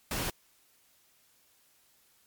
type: noise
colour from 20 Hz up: pink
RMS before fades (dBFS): -33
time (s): 0.11-0.3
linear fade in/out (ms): 2
effects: white hiss -66 dBFS RMS until 2.26 s + MP3 96 kbps